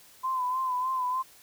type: tone with vibrato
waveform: sine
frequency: 1021 Hz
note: C6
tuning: 43 cents flat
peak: -26 dBFS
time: 0.23-1.23 s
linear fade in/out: 20 ms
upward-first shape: sine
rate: 3.3 Hz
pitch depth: 48 cents each way
effects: white hiss -55 dBFS RMS until 1.42 s